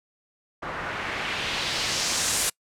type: noise with low-pass filter sweep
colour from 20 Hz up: white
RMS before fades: -28 dBFS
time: 0.62-2.5 s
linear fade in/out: 10 ms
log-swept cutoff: 1200 to 9900 Hz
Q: 1.4
effects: noise-tail reverb RT60 0.1 s tail -26 dB re dry